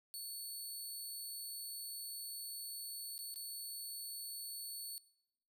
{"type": "tone with dropouts", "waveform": "15% pulse", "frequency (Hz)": 4435, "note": "C#8", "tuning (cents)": 0, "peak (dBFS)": -37, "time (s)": [0.14, 4.98], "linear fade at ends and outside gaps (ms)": 0, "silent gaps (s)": [[3.18, 3.19], [3.342, 3.359]], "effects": ["noise-tail reverb RT60 0.8 s tail -20 dB re dry"]}